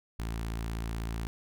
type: tone with notch filter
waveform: sawtooth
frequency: 56.1 Hz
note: A1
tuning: 34 cents sharp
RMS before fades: -35 dBFS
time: 0.19-1.27 s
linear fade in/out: 0 ms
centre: 530 Hz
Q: 1.9
effects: none